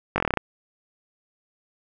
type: slowing click train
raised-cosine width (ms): 0.5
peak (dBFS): -6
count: 9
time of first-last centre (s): 0.16-0.373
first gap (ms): 20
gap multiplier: 1.08
effects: none